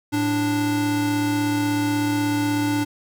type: tone pair together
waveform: square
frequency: 110.01 / 293.7 Hz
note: A2 / D4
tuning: 0 / 0 cents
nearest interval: octave + perfect fourth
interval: 1700 cents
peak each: -28 / -21 dBFS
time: 0.12-2.85 s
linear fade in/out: 20 ms
effects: none